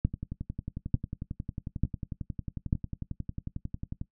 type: two click trains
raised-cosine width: 5 ms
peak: -22 / -12 dBFS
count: 44 / 4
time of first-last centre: 0.14-4.014 / 0.05-2.729 s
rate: 11.1 / 1.12 Hz
effects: noise-tail reverb RT60 0.1 s tail -17 dB re dry